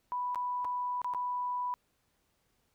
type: tone with dropouts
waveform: sine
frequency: 987.8 Hz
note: B5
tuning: in tune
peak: -31 dBFS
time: 0.12-1.74 s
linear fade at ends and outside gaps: 0 ms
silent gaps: 0.347-0.357 / 0.646-0.651 / 1.017-1.045 / 1.137-1.147 s
effects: pink hiss -75 dBFS RMS until 2.74 s